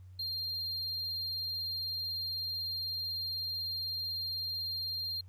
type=tone; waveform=triangle; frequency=4194 Hz; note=C8; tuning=3 cents sharp; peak=-33 dBFS; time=0.19-5.21 s; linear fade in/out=5 ms; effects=added 92 Hz sine -49 dBFS peak until 5.28 s + pink hiss -74 dBFS RMS until 5.28 s